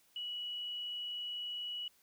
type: tone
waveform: sine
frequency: 2932 Hz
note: F#7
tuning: 16 cents flat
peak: -38 dBFS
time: 0.16-1.88 s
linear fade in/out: 2 ms
effects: white hiss -69 dBFS RMS until 2.02 s